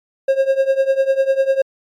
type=tone with tremolo; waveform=triangle; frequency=538 Hz; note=C5; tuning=48 cents sharp; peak=-7 dBFS; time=0.28-1.62 s; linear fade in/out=5 ms; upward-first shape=triangle; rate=10 Hz; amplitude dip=90%; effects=MP3 96 kbps